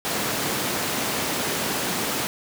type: high-pass noise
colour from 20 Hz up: pink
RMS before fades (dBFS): -26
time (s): 0.05-2.27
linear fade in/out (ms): 0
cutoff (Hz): 180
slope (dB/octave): 12
effects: none